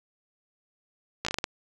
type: slowing click train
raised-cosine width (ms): 0.2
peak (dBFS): -11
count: 7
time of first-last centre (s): 1.25-1.441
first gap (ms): 15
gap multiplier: 1.3
effects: none